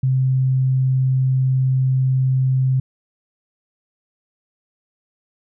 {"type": "tone", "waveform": "sine", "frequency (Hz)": 130.81, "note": "C3", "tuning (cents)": 0, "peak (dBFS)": -14, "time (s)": [0.03, 2.8], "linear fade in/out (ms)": 5, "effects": []}